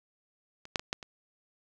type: clicks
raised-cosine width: 0.2 ms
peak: -29 / -10 / -21 / -13 / -26 dBFS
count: 5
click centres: 0.654 / 0.758 / 0.795 / 0.929 / 1.028 s
effects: none